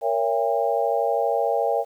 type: chord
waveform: sine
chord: A# diminished seventh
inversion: none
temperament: just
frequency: 466.2 / 559.4 / 671.3 / 805.5 Hz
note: A#4 / C#5 / E5 / G5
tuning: 0 / +16 / +31 / +47 cents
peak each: -25 dBFS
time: 0.01-1.85 s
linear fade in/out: 50 ms
effects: 9-bit